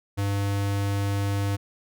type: tone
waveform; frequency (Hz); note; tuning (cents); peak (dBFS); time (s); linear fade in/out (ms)
square; 100; G2; +35; -24; 0.17-1.57; 20
effects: none